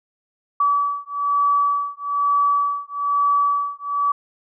sine beating tone pair, 1146 / 1147.1 Hz, D6 / D6, -43 / -41 cents, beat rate 1.1 Hz, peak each -20 dBFS, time 0.6-4.12 s, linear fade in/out 5 ms, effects none

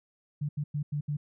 sine tone bursts at uneven times, 146.83 Hz, D3, in tune, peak -28 dBFS, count 5, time 0.41-0.49 / 0.57-0.64 / 0.74-0.83 / 0.92-1.01 / 1.08-1.17 s, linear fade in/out 10 ms, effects none

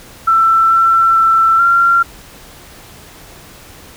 sine tone with pitch steps, 1335 / 1344 / 1336 / 1377 Hz, E6 / E6 / E6 / F6, +22 / +33 / +23 / -25 cents, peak -7 dBFS, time 0.27-2.03 s, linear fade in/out 10 ms, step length 440 ms, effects pink hiss -38 dBFS RMS until 3.96 s

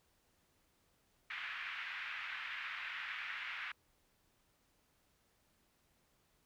pink band-pass noise, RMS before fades -44 dBFS, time 1.3-3.72 s, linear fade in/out 5 ms, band 1500 to 2600 Hz, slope 24 dB/octave, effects pink hiss -75 dBFS RMS until 6.45 s

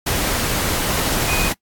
sine tone in noise, 2489 Hz, D#7, in tune, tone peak -23 dBFS, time 1.28-1.49 s, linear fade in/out 10 ms, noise pink, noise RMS -20 dBFS, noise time 0.06-1.53 s, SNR -6 dB, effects noise-tail reverb RT60 0.1 s tail -21 dB re dry + AAC 64 kbps

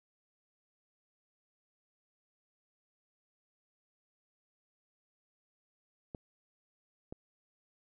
clicks, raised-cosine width 2 ms, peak -28 / -29 dBFS, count 2, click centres 6.148 / 7.125 s, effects none

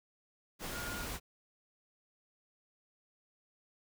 sine tone in noise, 1424 Hz, F6, 33 cents sharp, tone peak -43 dBFS, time 0.71-1.07 s, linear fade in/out 50 ms, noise pink, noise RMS -41 dBFS, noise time 0.59-1.2 s, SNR -5 dB, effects none

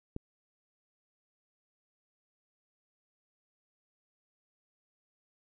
click, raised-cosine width 3 ms, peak -24 dBFS, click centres 0.164 s, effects none

